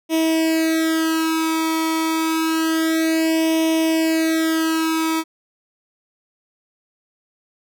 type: tone with flanger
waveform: sawtooth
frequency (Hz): 322.2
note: E4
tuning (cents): -39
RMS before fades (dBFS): -19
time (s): 0.09-5.24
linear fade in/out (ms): 50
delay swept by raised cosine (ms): 0.34 to 0.89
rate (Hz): 0.28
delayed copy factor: +1
effects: none